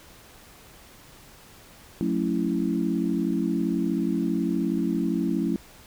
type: chord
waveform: sine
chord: F# minor seventh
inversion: none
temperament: equal with one note detuned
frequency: 181.29 / 220 / 277.2 / 329.6 Hz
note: F#3 / A3 / C#4 / E4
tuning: -35 / 0 / 0 / 0 cents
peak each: -28 dBFS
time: 2.01-5.56 s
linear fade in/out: 0 ms
effects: pink hiss -50 dBFS RMS until 5.86 s